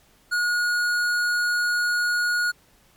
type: tone with tanh clipping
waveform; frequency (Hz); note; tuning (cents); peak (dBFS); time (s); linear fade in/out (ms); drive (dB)
sine; 1444; F#6; -43; -22; 0.31-2.52; 20; 15
effects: pink hiss -58 dBFS RMS until 2.96 s + MP3 96 kbps